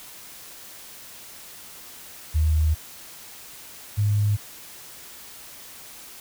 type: tone pair in turn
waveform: sine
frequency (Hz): 77.78 / 103.82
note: D#2 / G#2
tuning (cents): 0 / 0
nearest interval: perfect fourth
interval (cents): 500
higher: second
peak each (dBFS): -17 / -18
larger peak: first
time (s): 2.34-2.75 / 3.97-4.37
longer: first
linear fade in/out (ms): 20
effects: white hiss -43 dBFS RMS until 6.2 s